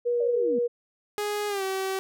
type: tone with vibrato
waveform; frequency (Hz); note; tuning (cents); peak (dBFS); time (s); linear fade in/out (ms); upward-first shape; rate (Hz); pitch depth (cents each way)
sine; 479.2; A#4; +48; -22; 0.05-0.68; 20; triangle; 4.3; 13
type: linear sweep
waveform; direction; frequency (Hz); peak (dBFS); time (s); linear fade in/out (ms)
sine; down; 598 to 220.1; -29; 0.2-0.59; 5
type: tone with pitch glide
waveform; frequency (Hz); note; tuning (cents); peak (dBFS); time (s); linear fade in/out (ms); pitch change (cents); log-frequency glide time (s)
sawtooth; 415.3 to 383; G#4 to G4; 0 to -40; -23; 1.18-1.99; 0; -140; 1.48-1.63
effects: none